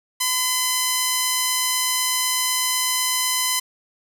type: tone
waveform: 5% pulse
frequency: 1016 Hz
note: B5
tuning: 49 cents sharp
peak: -7 dBFS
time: 0.2-3.6 s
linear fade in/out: 10 ms
effects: none